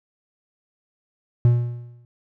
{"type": "tone with exponential decay", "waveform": "triangle", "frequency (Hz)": 120, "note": "B2", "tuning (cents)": -49, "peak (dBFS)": -8, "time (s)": [1.45, 2.05], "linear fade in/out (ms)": 0, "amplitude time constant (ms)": 130, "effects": []}